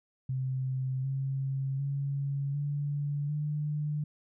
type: tone with pitch steps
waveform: sine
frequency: 130.81 / 135.19 / 139.71 / 144.39 / 149.22 Hz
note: C3 / C#3 / C#3 / D3 / D3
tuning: 0 / -43 / +14 / -29 / +28 cents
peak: -29 dBFS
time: 0.29-4.04 s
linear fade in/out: 5 ms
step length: 750 ms
effects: none